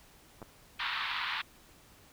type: clicks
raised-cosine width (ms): 1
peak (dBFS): -31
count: 2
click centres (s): 0.418 / 0.427
type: band-pass noise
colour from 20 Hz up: pink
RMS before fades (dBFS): -35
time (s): 0.79-1.42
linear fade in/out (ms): 10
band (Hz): 950 to 4100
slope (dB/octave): 48
effects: pink hiss -59 dBFS RMS until 2.12 s